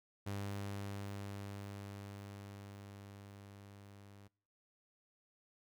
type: tone with level ramp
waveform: sawtooth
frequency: 100.2 Hz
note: G2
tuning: 38 cents sharp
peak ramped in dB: -35 to -52 dBFS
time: 0.26-4.28 s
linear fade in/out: 10 ms
effects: noise-tail reverb RT60 0.5 s tail -26 dB re dry